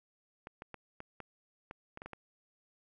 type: clicks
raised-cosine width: 0.5 ms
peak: -29 dBFS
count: 10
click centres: 0.471 / 0.621 / 0.743 / 1.004 / 1.203 / 1.711 / 1.974 / 2.019 / 2.06 / 2.133 s
effects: none